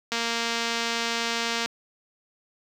click train, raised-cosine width 0.2 ms, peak -10 dBFS, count 358, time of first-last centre 0.12-1.659 s, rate 232 Hz, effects high-pass 80 Hz 12 dB/octave + 7-bit

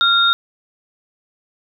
sine tone pair together, 1385 / 3698 Hz, F6 / A#7, -15 / -15 cents, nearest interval octave + perfect fourth, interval 1700 cents, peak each -14 dBFS, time 0.01-0.33 s, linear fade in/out 0 ms, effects none

